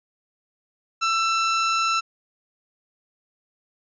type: tone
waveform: sawtooth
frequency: 1334 Hz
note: E6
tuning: 20 cents sharp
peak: -16 dBFS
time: 1.01-2.01 s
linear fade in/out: 20 ms
effects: resampled to 16000 Hz